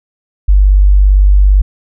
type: tone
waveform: sine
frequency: 48.85 Hz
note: G1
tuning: 5 cents flat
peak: -3 dBFS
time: 0.48-1.62 s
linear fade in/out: 10 ms
effects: none